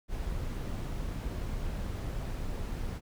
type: noise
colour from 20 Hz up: brown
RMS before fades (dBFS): -35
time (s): 0.08-3.01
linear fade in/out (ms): 50
effects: none